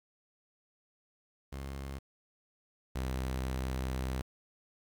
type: tone pair in turn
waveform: sawtooth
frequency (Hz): 68 / 64.73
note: C#2 / C2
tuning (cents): -33 / -18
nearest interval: minor second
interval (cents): 85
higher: first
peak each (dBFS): -35 / -29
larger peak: second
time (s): 1.52-1.99 / 2.95-4.22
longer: second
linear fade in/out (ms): 10
effects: 10-bit